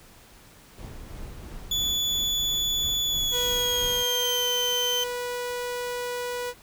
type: noise with tremolo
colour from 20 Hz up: brown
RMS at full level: -37 dBFS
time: 0.78-4.03 s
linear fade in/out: 0 ms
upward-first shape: triangle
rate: 3 Hz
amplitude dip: 45%
type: tone with pitch glide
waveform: 35% pulse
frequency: 3446 to 3088 Hz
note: A7 to G7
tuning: -37 to -27 cents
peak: -22 dBFS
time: 1.71-5.04 s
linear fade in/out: 5 ms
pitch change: -190 cents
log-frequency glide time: 3.06-4.47 s
type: tone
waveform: sawtooth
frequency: 489.6 Hz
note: B4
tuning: 15 cents flat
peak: -25 dBFS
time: 3.31-6.54 s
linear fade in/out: 50 ms
effects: pink hiss -52 dBFS RMS until 6.62 s